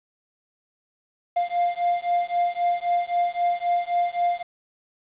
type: beating tone pair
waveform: triangle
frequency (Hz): 698.5 / 702.3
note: F5 / F5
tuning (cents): 0 / +10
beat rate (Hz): 3.8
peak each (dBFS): -22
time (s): 1.36-4.43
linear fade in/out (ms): 10
effects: resampled to 8000 Hz + 8-bit